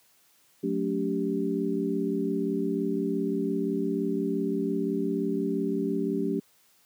sine tone cluster, 182 / 219.5 / 285.3 / 389.5 Hz, F#3 / A3 / C#4 / G4, -28 / -4 / +50 / -11 cents, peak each -32 / -31 / -30 / -30 dBFS, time 0.63-6.4 s, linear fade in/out 10 ms, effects white hiss -63 dBFS RMS until 6.85 s + high-pass 100 Hz 12 dB/octave

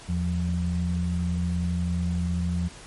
sine tone pair together, 82.4 / 174.61 Hz, E2 / F3, 0 / 0 cents, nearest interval octave + minor second, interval 1300 cents, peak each -26 dBFS, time 0.08-2.69 s, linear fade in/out 20 ms, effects pink hiss -45 dBFS RMS until 2.86 s + MP3 48 kbps

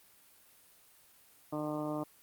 harmonic tone, 151.2 Hz, D#3, 49 cents flat, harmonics 1 / 2 / 3 / 4 / 5 / 6 / 7 / 8, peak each -43 / -36 / -46 / -39 / -46 / -47 / -46 / -47 dBFS, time 1.52-2.04 s, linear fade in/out 10 ms, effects white hiss -62 dBFS RMS until 2.22 s + Opus 32 kbps

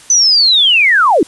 sine linear sweep, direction down, 6110 to 263.7 Hz, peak -6 dBFS, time 0.1-1.23 s, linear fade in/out 2 ms, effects white hiss -39 dBFS RMS until 1.27 s + resampled to 24000 Hz

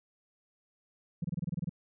sine tone bursts, 167.9 Hz, E3, 32 cents sharp, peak -28 dBFS, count 10, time 1.22-1.694 s, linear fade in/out 5 ms, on 24 ms, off 26 ms, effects tanh soft clip ceiling -27 dBFS

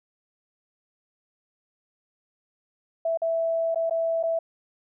sine tone with dropouts, 659.3 Hz, E5, in tune, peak -22 dBFS, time 3.05-4.39 s, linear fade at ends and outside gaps 5 ms, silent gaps 3.174-3.218 / 3.746-3.757 / 3.897-3.908 / 4.229-4.235 s, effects none

